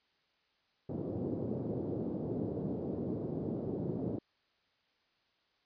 white band-pass noise, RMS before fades -37 dBFS, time 0.89-4.19 s, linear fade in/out 5 ms, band 100 to 430 Hz, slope 24 dB/octave, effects white hiss -74 dBFS RMS until 5.65 s + resampled to 11025 Hz

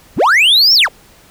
triangle linear two-way sweep, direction up then down, 38.27 to 5580 to 320.4 Hz, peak -5 dBFS, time 0.16-0.89 s, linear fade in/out 50 ms, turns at 0.74 s, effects pink hiss -45 dBFS RMS until 1.3 s

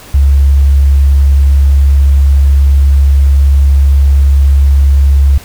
sine tone, 69.3 Hz, C#2, in tune, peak -3 dBFS, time 0.14-5.38 s, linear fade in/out 5 ms, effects pink hiss -33 dBFS RMS until 5.44 s

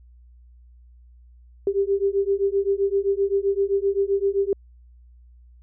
sine beating tone pair, 392 / 399.7 Hz, G4 / G4, 0 / +34 cents, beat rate 7.7 Hz, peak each -22 dBFS, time 1.67-4.53 s, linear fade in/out 2 ms, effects added 60 Hz sine -47 dBFS peak until 5.62 s

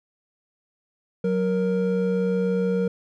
triangle tone pair together, 184.9 / 468.1 Hz, F#3 / A#4, -1 / +7 cents, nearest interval octave + major third, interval 1608 cents, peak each -21 dBFS, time 1.24-2.88 s, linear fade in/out 5 ms, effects none

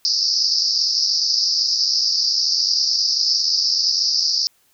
pink band-pass noise, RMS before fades -19 dBFS, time 0.05-4.47 s, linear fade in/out 0 ms, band 4700 to 5400 Hz, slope 96 dB/octave, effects white hiss -60 dBFS RMS until 4.73 s

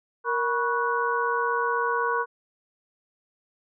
sine tone cluster, 468.1 / 972 / 1108 / 1477 Hz, A#4 / B5 / C#6 / F#6, +7 / -28 / -1 / -3 cents, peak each -28 dBFS, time 0.24-2.26 s, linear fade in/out 50 ms, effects none

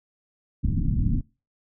pink low-pass noise, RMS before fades -23 dBFS, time 0.63-1.21 s, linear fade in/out 10 ms, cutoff 260 Hz, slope 48 dB/octave, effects noise-tail reverb RT60 0.3 s tail -23 dB re dry

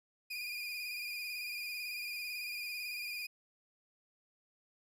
30% pulse tone with vibrato, 2439 Hz, D#7, 35 cents flat, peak -36 dBFS, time 0.3-3.27 s, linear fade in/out 10 ms, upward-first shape square, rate 18 Hz, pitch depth 33 cents each way, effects none

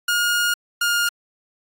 sawtooth tone pair in turn, 1428 / 1416.5 Hz, F6 / F6, +38 / +24 cents, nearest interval unison, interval 14 cents, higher first, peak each -14 dBFS, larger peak neither, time 0.08-0.54 / 0.81-1.09 s, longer first, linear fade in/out 5 ms, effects AAC 64 kbps

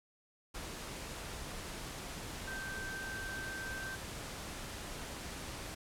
sine tone in noise, 1558 Hz, G6, 11 cents flat, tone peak -41 dBFS, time 2.47-3.96 s, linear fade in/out 10 ms, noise pink, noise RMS -44 dBFS, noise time 0.54-5.75 s, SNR 0 dB, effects low-pass 11000 Hz 12 dB/octave

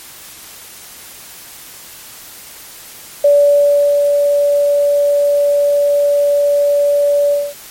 sine tone with ADSR envelope, 576 Hz, D5, 34 cents flat, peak -5 dBFS, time 3.24-7.54 s, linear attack 6 ms, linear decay 720 ms, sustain -4 dB, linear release 230 ms, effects white hiss -35 dBFS RMS until 7.7 s + MP3 64 kbps

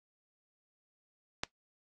click, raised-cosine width 0.2 ms, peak -14 dBFS, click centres 1.435 s, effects noise-tail reverb RT60 0.1 s tail -19 dB re dry + AAC 32 kbps

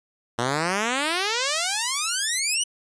5% pulse exponential sweep, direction up, 114.9 to 3010 Hz, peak -11 dBFS, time 0.38-2.64 s, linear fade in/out 10 ms, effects resampled to 22050 Hz

